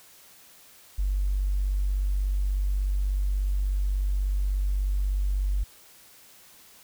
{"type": "tone with tanh clipping", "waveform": "triangle", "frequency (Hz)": 48.25, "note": "G1", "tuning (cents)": -27, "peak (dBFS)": -22, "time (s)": [0.98, 5.64], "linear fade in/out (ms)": 10, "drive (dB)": 2, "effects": ["white hiss -53 dBFS RMS until 6.83 s"]}